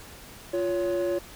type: tone pair together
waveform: triangle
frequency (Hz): 349.2 / 560.8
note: F4 / C#5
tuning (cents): 0 / +20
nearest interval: minor sixth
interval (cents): 820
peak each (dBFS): -24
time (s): 0.53-1.19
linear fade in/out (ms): 10
effects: tanh soft clip ceiling -18 dBFS + pink hiss -46 dBFS RMS until 1.35 s